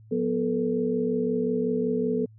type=tone cluster; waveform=sine; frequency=180.5 / 245.3 / 435.1 / 480.6 Hz; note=F#3 / B3 / A4 / B4; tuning=-43 / -12 / -19 / -47 cents; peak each=-32 / -27 / -26 / -33 dBFS; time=0.11-2.26 s; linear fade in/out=10 ms; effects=added 109 Hz sine -48 dBFS peak until 2.38 s